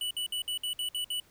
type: tone bursts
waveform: square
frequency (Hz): 2960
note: F#7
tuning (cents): 0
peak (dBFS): -31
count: 8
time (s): 0.01-1.2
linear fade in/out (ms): 2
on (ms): 98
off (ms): 58
effects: pink hiss -62 dBFS RMS until 1.3 s